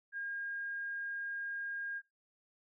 sine tone, 1619 Hz, G#6, 45 cents flat, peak -37 dBFS, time 0.12-2.02 s, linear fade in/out 50 ms, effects noise-tail reverb RT60 0.2 s tail -20 dB re dry

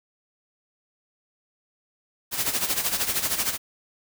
white noise with tremolo, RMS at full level -23 dBFS, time 2.31-3.58 s, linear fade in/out 50 ms, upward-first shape sine, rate 13 Hz, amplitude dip 70%, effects none

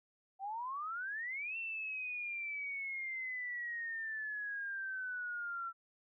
sine exponential two-way sweep, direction up then down, 755 to 2713 to 1347 Hz, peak -38 dBFS, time 0.39-5.73 s, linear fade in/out 50 ms, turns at 1.57 s, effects none

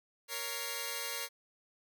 5% pulse tone cluster, 466.1 / 557 / 2085 Hz, A#4 / C#5 / C7, 0 / +8 / -7 cents, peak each -30 dBFS, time 0.28-1.29 s, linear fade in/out 50 ms, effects none

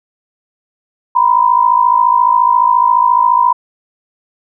sine tone pair together, 957.6 / 1012 Hz, A#5 / B5, +46 / +42 cents, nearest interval minor second, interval 96 cents, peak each -10 dBFS, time 1.15-3.53 s, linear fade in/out 10 ms, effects none

